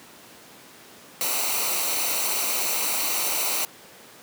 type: noise with comb filter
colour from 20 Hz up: white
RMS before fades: -25 dBFS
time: 1.21-3.65 s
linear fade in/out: 0 ms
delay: 0.59 ms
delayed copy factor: -0.65
effects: pink hiss -47 dBFS RMS until 4.22 s + high-pass 200 Hz 12 dB/octave